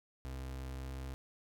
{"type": "tone with pitch glide", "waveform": "35% pulse", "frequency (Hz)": [65.41, 65.98], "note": ["C2", "C2"], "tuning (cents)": [0, 15], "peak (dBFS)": -39, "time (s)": [0.25, 1.14], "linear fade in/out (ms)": 0, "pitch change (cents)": 15, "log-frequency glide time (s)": [0.8, 0.91], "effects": []}